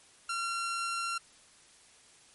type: tone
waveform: sawtooth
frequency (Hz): 1370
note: F6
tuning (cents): -34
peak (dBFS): -28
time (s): 0.29-1.18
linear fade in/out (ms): 5
effects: white hiss -59 dBFS RMS until 2.34 s + MP3 48 kbps